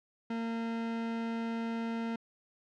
40% pulse tone, 229.1 Hz, A#3, 30 cents flat, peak -32 dBFS, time 0.3-2.16 s, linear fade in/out 5 ms, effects low-pass 3000 Hz 12 dB/octave

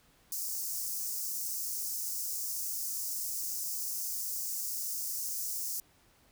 white high-pass noise, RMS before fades -36 dBFS, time 0.32-5.8 s, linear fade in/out 2 ms, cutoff 5100 Hz, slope 48 dB/octave, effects pink hiss -65 dBFS RMS until 6.31 s

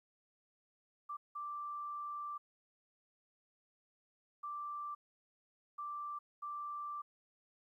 sine tone bursts at uneven times, 1174.7 Hz, D6, in tune, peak -40 dBFS, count 5, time 1.09-1.17 / 1.35-2.38 / 4.43-4.95 / 5.78-6.19 / 6.42-7.02 s, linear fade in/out 10 ms, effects 13-bit

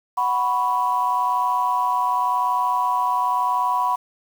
sine chord, F# suspended fourth, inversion none, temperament equal, 740 / 987.8 / 1108.7 Hz, F#5 / B5 / C#6, 0 / 0 / 0 cents, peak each -25 / -19 / -25 dBFS, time 0.17-3.96 s, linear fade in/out 10 ms, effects tanh soft clip ceiling -9 dBFS + 7-bit

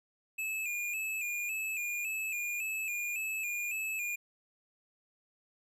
square tone with vibrato, 2513 Hz, D#7, 17 cents sharp, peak -34 dBFS, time 0.38-4.16 s, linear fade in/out 10 ms, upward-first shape square, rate 1.8 Hz, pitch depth 62 cents each way, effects none

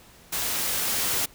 white noise with level ramp, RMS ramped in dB -28 to -25 dBFS, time 0.32-1.26 s, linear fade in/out 10 ms, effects pink hiss -52 dBFS RMS until 1.34 s

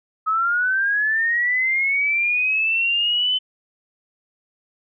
sine linear sweep, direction up, 1268 to 3048 Hz, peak -17 dBFS, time 0.26-3.39 s, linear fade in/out 20 ms, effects none

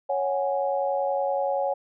sine chord, C# suspended fourth, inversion none, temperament equal, 554.4 / 740 / 830.6 Hz, C#5 / F#5 / G#5, 0 / 0 / 0 cents, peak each -25 / -29 / -29 dBFS, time 0.09-1.74 s, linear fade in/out 10 ms, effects none

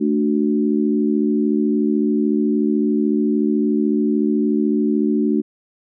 sine chord, D major, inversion second, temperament equal, 220 / 293.7 / 370 Hz, A3 / D4 / F#4, 0 / 0 / 0 cents, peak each -18 / -19 / -22 dBFS, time 0-5.42 s, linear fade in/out 20 ms, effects none

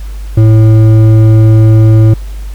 triangle tone with hard clipping, 110 Hz, A2, in tune, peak -3 dBFS, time 0.37-2.14 s, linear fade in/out 5 ms, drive 12 dB, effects added 50 Hz sine -18 dBFS peak until 2.54 s + pink hiss -38 dBFS RMS until 2.54 s

